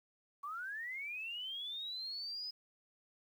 sine linear sweep, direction up, 1108.7 to 5070 Hz, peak -40 dBFS, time 0.43-2.51 s, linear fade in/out 10 ms, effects 11-bit

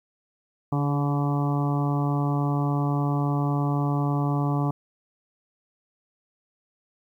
harmonic tone with a mistuned harmonic, 143.6 Hz, D3, 39 cents flat, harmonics 1 / 2 / 3 / 4 / 5 / 6 / 7 / 8, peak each -23 / -28 / -36 / -39 / -34 / -36 / -37 / -36 dBFS, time 0.72-4.71 s, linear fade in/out 5 ms, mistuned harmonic 3, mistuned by -24 cents, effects 10-bit

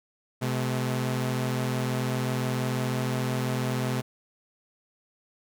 sawtooth tone pair together, 127.6 / 214.6 Hz, C3 / A3, -43 / -43 cents, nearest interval major sixth, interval 900 cents, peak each -23 / -28 dBFS, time 0.41-4.02 s, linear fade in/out 20 ms, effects none

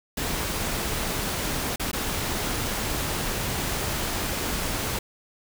pink noise with dropouts, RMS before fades -28 dBFS, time 0.17-4.99 s, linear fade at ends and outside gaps 5 ms, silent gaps 1.76-1.796 / 1.915-1.93 s, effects none

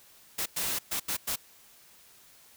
white noise bursts at uneven times, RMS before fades -31 dBFS, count 5, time 0.38-0.46 / 0.56-0.79 / 0.91-1 / 1.08-1.17 / 1.27-1.36 s, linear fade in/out 10 ms, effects white hiss -57 dBFS RMS until 2.56 s

